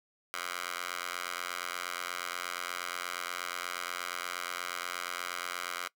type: tone with high-pass filter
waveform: 10% pulse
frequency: 88.4 Hz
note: F2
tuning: 22 cents sharp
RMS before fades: -38 dBFS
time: 0.34-5.88 s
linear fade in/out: 0 ms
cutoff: 1300 Hz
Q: 1.3
effects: noise-tail reverb RT60 0.1 s tail -22 dB re dry